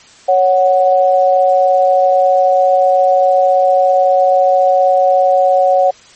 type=tone pair together; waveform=sine; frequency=554.4 / 740 Hz; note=C#5 / F#5; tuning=0 / 0 cents; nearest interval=perfect fourth; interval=500 cents; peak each=-10 dBFS; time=0.28-5.91 s; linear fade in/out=10 ms; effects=white hiss -42 dBFS RMS until 6.15 s + MP3 32 kbps